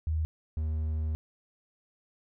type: tone pair in turn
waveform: sine / triangle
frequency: 78.9 / 78.04 Hz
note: D#2 / D#2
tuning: +25 / +6 cents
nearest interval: unison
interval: 19 cents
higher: first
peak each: -26 dBFS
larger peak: neither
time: 0.07-0.25 / 0.57-1.15 s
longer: second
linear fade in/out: 0 ms
effects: none